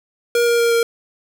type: tone with pitch steps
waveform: square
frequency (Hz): 474.4 / 471.1 / 467.9 / 464.6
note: A#4 / A#4 / A#4 / A#4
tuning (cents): +30 / +18 / +6 / -6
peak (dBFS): -14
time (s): 0.35-0.83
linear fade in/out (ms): 2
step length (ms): 120
effects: none